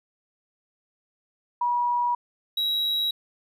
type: tone pair in turn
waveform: sine / triangle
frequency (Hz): 966 / 3864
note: B5 / B7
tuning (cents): -39 / -39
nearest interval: 2 octaves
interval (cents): 2400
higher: second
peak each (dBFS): -21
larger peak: neither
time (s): 1.61-2.15 / 2.57-3.11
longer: neither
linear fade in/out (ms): 5
effects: none